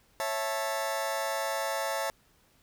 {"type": "chord", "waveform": "sawtooth", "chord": "A major", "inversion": "first", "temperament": "just", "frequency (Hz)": [550, 660, 880], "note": ["C#5", "E5", "A5"], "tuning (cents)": [-14, 2, 0], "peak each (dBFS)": -30, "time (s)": [0.2, 2.1], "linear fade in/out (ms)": 0, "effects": ["pink hiss -65 dBFS RMS until 2.62 s"]}